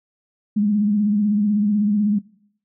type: tone with vibrato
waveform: sine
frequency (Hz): 207.7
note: G#3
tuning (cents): 0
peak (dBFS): -15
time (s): 0.56-2.19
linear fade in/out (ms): 10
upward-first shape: sine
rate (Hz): 16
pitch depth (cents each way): 55
effects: noise-tail reverb RT60 0.7 s tail -21 dB re dry